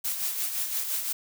blue noise with tremolo, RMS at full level -28 dBFS, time 0.04-1.13 s, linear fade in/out 10 ms, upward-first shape sine, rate 5.8 Hz, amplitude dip 50%, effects none

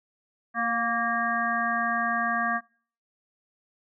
harmonic tone with a mistuned harmonic, 231.7 Hz, A#3, 10 cents flat, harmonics 1 / 3 / 5 / 7 / 8, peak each -33 / -30 / -28 / -29 / -33 dBFS, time 0.54-2.61 s, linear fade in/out 50 ms, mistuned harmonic 3, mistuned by +27 cents, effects noise-tail reverb RT60 0.5 s tail -26 dB re dry

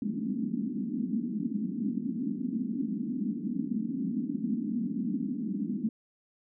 pink band-pass noise, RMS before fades -32 dBFS, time 0.02-5.89 s, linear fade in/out 2 ms, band 200 to 270 Hz, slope 48 dB/octave, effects none

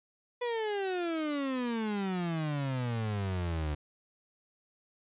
35% pulse exponential sweep, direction down, 493.9 to 73.1 Hz, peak -29 dBFS, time 0.41-3.75 s, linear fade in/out 10 ms, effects resampled to 8000 Hz

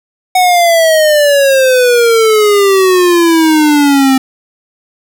square exponential sweep, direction down, 744 to 261.6 Hz, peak -6 dBFS, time 0.35-4.18 s, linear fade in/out 5 ms, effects none

